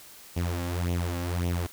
sawtooth tone with flanger, 87.31 Hz, F2, in tune, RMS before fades -29 dBFS, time 0.36-1.67 s, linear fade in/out 10 ms, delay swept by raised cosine 0.31 to 3.71 ms, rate 1.8 Hz, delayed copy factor +0.75, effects white hiss -49 dBFS RMS until 1.72 s

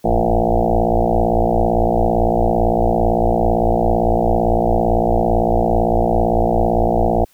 sine tone with frequency modulation, 349.2 Hz, F4, in tune, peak -12 dBFS, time 0.04-7.25 s, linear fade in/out 10 ms, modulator 57.8 Hz, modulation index 7.3, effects white hiss -55 dBFS RMS until 7.33 s

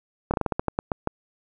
slowing click train, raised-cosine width 1 ms, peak -9 dBFS, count 11, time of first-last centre 0.31-1.074 s, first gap 28 ms, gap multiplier 1.21, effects none

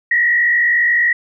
sine tone with frequency modulation, 1909 Hz, A#6, 41 cents sharp, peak -11 dBFS, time 0.11-1.13 s, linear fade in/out 5 ms, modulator 54.2 Hz, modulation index 1, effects none

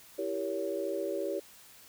sine chord, E diminished seventh, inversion none, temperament equal with one note detuned, 329.6 / 392 / 466.2 / 562.8 Hz, E4 / G4 / Bb4 / Db5, 0 / 0 / 0 / +26 cents, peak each -38 / -35 / -40 / -35 dBFS, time 0.18-1.4 s, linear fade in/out 10 ms, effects white hiss -55 dBFS RMS until 1.88 s

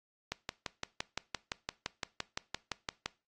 click train, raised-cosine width 0.2 ms, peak -17 dBFS, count 17, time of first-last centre 0.32-3.06 s, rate 5.84 Hz, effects noise-tail reverb RT60 0.3 s tail -21 dB re dry + AAC 32 kbps

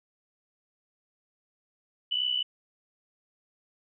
sine tone pair together, 2960 / 3024 Hz, F#7 / F#7, 0 / +37 cents, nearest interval unison, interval 37 cents, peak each -27 / -31 dBFS, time 2.11-2.43 s, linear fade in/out 10 ms, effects none

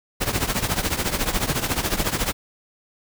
pink noise with tremolo, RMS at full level -20 dBFS, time 0.2-2.33 s, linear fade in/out 20 ms, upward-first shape triangle, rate 14 Hz, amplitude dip 85%, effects none

